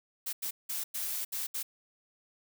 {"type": "noise bursts at uneven times", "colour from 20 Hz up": "blue", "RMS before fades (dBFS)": -35, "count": 6, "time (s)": [[0.26, 0.33], [0.42, 0.51], [0.69, 0.84], [0.94, 1.25], [1.32, 1.47], [1.54, 1.63]], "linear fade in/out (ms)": 10, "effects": []}